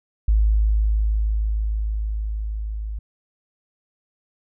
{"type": "tone with level ramp", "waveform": "sine", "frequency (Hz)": 53.2, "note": "G#1", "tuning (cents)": 42, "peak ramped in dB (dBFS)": [-13, -26], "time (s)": [0.28, 2.99], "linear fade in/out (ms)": 5, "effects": []}